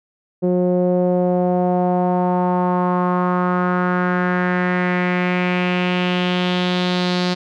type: tone with low-pass filter sweep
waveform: sawtooth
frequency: 179.9 Hz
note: F#3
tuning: 48 cents flat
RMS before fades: -18 dBFS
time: 0.42-7.35 s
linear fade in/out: 20 ms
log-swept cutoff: 460 to 4400 Hz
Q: 3.3
effects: none